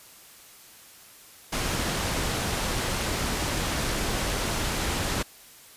pink low-pass noise, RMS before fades -28 dBFS, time 1.52-5.23 s, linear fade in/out 10 ms, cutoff 10000 Hz, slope 12 dB/octave, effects white hiss -50 dBFS RMS until 5.76 s + resampled to 32000 Hz

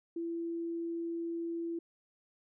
sine tone, 335.8 Hz, E4, 32 cents sharp, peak -34 dBFS, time 0.16-1.79 s, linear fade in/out 5 ms, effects none

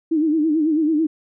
sine tone with vibrato, 311.1 Hz, D#4, in tune, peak -15 dBFS, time 0.11-1.07 s, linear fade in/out 10 ms, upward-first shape sine, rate 9.1 Hz, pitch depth 95 cents each way, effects none

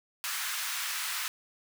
pink high-pass noise, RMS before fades -34 dBFS, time 0.24-1.28 s, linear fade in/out 0 ms, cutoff 1200 Hz, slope 24 dB/octave, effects none

